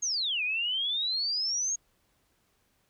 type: exponential two-way sweep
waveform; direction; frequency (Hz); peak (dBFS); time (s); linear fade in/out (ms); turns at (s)
sine; down then up; 6660 to 2419 to 6660; -27; 0.02-1.76; 10; 0.43
effects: pink hiss -71 dBFS RMS until 2.89 s